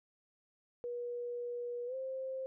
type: tone with pitch glide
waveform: sine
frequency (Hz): 482.6 to 526.3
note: B4 to C5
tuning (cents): -40 to +10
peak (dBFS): -37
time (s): 0.84-2.46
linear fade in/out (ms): 0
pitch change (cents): +150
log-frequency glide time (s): 1.86-1.95
effects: none